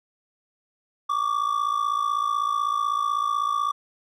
triangle ring-modulated tone, 1159 Hz, D6, 23 cents flat, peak -17 dBFS, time 1.09-3.72 s, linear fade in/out 10 ms, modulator 28 Hz, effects none

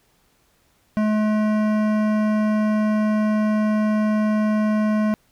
sine tone with hard clipping, 213.7 Hz, G#3, 50 cents sharp, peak -19 dBFS, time 0.97-5.14 s, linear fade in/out 0 ms, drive 15 dB, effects pink hiss -62 dBFS RMS until 5.31 s

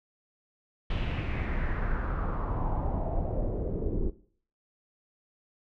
brown noise with low-pass filter sweep, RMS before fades -30 dBFS, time 0.9-4.1 s, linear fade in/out 5 ms, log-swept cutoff 3100 to 360 Hz, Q 3.4, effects noise-tail reverb RT60 0.5 s tail -17 dB re dry

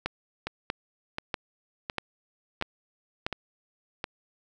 two click trains, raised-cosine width 0.3 ms, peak -15 / -12 dBFS, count 6 / 6, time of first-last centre 0.47-4.041 / 0.06-3.265 s, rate 1.4 / 1.56 Hz, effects none

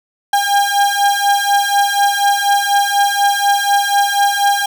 35% pulse beating tone pair, 804 / 808.1 Hz, G5 / G#5, +44 / -48 cents, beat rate 4.1 Hz, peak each -13 dBFS, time 0.33-4.66 s, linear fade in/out 5 ms, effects none

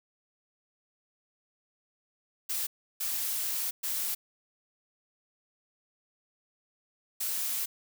blue noise bursts at uneven times, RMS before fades -32 dBFS, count 4, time 2.49-2.67 / 3-3.71 / 3.83-4.15 / 7.2-7.66 s, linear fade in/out 10 ms, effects none

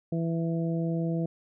harmonic tone, 165.7 Hz, E3, 9 cents sharp, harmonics 1 / 2 / 3 / 4, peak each -27 / -33 / -37 / -39 dBFS, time 0.12-1.26 s, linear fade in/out 5 ms, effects none

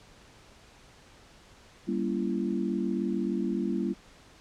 sine chord, G diminished seventh, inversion none, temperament just, 196 / 235.2 / 282.2 / 338.7 Hz, G3 / Bb3 / Db4 / Fb4, 0 / +16 / +31 / +47 cents, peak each -31 / -32 / -35 / -32 dBFS, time 1.87-3.94 s, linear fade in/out 20 ms, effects pink hiss -55 dBFS RMS until 4.4 s + low-pass 7000 Hz 12 dB/octave

